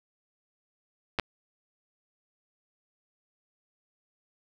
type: clicks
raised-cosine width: 0.3 ms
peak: -11 dBFS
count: 2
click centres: 1.188 / 1.197 s
effects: none